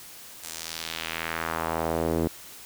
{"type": "tone with band-pass filter sweep", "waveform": "sawtooth", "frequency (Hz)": 81.8, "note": "E2", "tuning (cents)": -13, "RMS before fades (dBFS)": -30, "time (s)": [0.43, 2.28], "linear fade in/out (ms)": 10, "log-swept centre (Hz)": [8800, 330], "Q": 1.4, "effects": ["white hiss -45 dBFS RMS until 2.65 s"]}